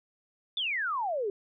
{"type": "exponential sweep", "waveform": "sine", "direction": "down", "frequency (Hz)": [3588, 383.2], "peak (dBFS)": -28, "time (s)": [0.57, 1.3], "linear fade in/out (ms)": 2, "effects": []}